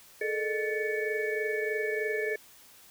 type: tone cluster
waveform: sine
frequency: 428.1 / 451.3 / 610 / 1746 / 2239 Hz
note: A4 / A4 / D#5 / A6 / C#7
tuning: -47 / +44 / -34 / -14 / +17 cents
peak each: -31 / -37 / -39 / -34 / -37 dBFS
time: 0.21-2.36 s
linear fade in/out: 5 ms
effects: white hiss -55 dBFS RMS until 2.9 s